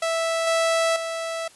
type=tone with level steps; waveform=sawtooth; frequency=658 Hz; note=E5; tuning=3 cents flat; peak=-18 / -15 / -23 dBFS; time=0.02-1.48 s; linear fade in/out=5 ms; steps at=0.47 / 0.96 s; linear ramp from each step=2 ms; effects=white hiss -51 dBFS RMS until 1.55 s + resampled to 24000 Hz